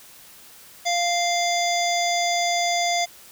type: harmonic tone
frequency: 696 Hz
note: F5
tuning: 6 cents flat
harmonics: 1 / 3 / 5 / 7 / 9 / 10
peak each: -22 / -27 / -29 / -30 / -32 / -32 dBFS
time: 0.85-3.06 s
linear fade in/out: 20 ms
effects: white hiss -47 dBFS RMS until 3.31 s